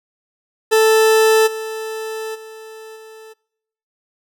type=tone with level steps; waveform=40% pulse; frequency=440 Hz; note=A4; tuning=in tune; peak=-9 / -23 / -33 / -36 dBFS; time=0.71-3.34 s; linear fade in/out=20 ms; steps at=1.46 / 2.34 / 2.95 s; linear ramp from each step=20 ms; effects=noise-tail reverb RT60 0.8 s tail -26 dB re dry